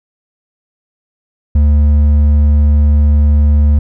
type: tone with hard clipping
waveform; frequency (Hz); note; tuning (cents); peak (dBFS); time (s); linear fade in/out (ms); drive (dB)
triangle; 73.7; D2; +7; -7; 1.55-3.79; 5; 8
effects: none